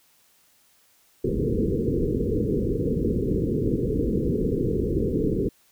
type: low-pass noise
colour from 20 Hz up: white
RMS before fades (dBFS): -24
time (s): 1.24-5.49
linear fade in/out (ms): 5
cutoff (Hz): 480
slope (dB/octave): 96
effects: white hiss -61 dBFS RMS until 5.71 s